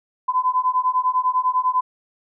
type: beating tone pair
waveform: sine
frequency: 1008 / 1018 Hz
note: B5 / C6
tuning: +35 / -48 cents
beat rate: 10 Hz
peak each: -20 dBFS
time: 0.28-1.81 s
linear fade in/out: 10 ms
effects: none